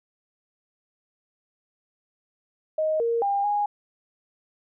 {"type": "tone with pitch steps", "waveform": "sine", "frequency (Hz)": [625, 465, 801, 825], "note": ["D#5", "A#4", "G5", "G#5"], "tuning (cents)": [8, -4, 37, -12], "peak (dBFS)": -21, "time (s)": [2.78, 3.66], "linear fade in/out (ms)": 5, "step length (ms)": 220, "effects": []}